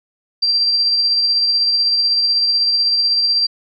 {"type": "tone with tremolo", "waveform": "sine", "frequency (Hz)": 4715, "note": "D8", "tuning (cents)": 6, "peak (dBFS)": -11, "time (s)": [0.42, 3.47], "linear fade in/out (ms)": 10, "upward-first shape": "triangle", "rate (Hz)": 16, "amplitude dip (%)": 35, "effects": []}